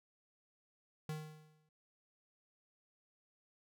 square tone with exponential decay, 154.4 Hz, D#3, 13 cents flat, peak -38 dBFS, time 1.09-1.69 s, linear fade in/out 2 ms, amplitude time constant 130 ms, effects none

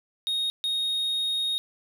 triangle tone bursts at uneven times, 3729 Hz, A#7, in tune, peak -23 dBFS, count 2, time 0.27-0.5 / 0.64-1.58 s, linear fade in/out 0 ms, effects none

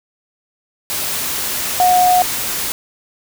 sine tone in noise, 726 Hz, F#5, 33 cents flat, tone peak -9 dBFS, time 1.8-2.22 s, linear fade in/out 0 ms, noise white, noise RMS -21 dBFS, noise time 0.9-2.72 s, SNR +9 dB, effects none

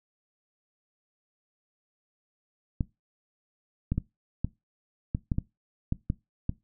clicks, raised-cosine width 5 ms, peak -14 dBFS, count 10, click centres 2.808 / 3.92 / 3.98 / 4.446 / 5.149 / 5.318 / 5.384 / 5.924 / 6.101 / 6.494 s, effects noise-tail reverb RT60 0.2 s tail -20 dB re dry

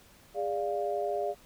sine chord, D diminished, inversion second, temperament equal with one note detuned, 408.9 / 587.3 / 698.5 Hz, Ab4 / D5 / F5, -27 / 0 / 0 cents, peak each -33 dBFS, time 0.34-1.35 s, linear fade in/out 50 ms, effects pink hiss -58 dBFS RMS until 1.45 s

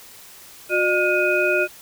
sine tone cluster, 362.1 / 606 / 1430 / 2496 Hz, F#4 / D#5 / F6 / D#7, -37 / -46 / +41 / +5 cents, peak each -22 dBFS, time 0.69-1.68 s, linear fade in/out 50 ms, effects white hiss -44 dBFS RMS until 1.81 s

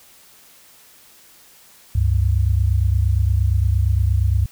sine tone pair together, 69.37 / 98 Hz, C#2 / G2, +2 / 0 cents, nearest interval tritone, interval 598 cents, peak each -17 dBFS, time 1.95-4.46 s, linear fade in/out 5 ms, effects white hiss -49 dBFS RMS until 4.51 s

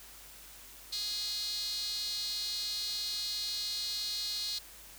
sawtooth tone with high-pass filter, 417 Hz, G#4, 7 cents sharp, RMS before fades -36 dBFS, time 0.92-4.59 s, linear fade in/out 10 ms, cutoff 4200 Hz, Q 7.9, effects added 50 Hz sine -60 dBFS peak until 4.98 s + white hiss -52 dBFS RMS until 4.98 s

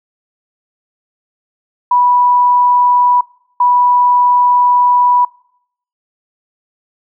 sine tone bursts at uneven times, 982 Hz, B5, 10 cents flat, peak -7 dBFS, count 2, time 1.91-3.21 / 3.6-5.25 s, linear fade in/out 5 ms, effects noise-tail reverb RT60 0.7 s tail -23 dB re dry

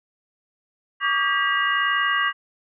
sine tone cluster, 1141 / 1202 / 1609 / 1942 / 2842 Hz, C#6 / D6 / G6 / B6 / F7, +50 / +40 / +45 / -30 / +30 cents, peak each -24 / -29 / -24 / -24 / -28 dBFS, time 1-2.33 s, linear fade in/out 50 ms, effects none

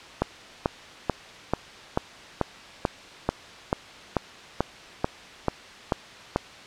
click train, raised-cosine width 1 ms, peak -7 dBFS, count 15, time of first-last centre 0.22-6.36 s, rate 2.28 Hz, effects white hiss -44 dBFS RMS until 6.66 s + low-pass 4000 Hz 12 dB/octave

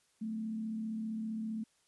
sine tone with frequency modulation, 220 Hz, A3, in tune, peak -35 dBFS, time 0.21-1.64 s, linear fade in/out 10 ms, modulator 35.2 Hz, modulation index 0.32, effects white hiss -72 dBFS RMS until 1.87 s + resampled to 24000 Hz

